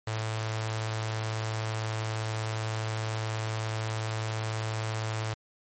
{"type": "tone with notch filter", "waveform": "sawtooth", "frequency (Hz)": 110, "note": "A2", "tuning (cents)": 0, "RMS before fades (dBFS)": -32, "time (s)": [0.07, 5.34], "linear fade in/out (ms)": 5, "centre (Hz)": 240, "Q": 0.56, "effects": ["MP3 32 kbps"]}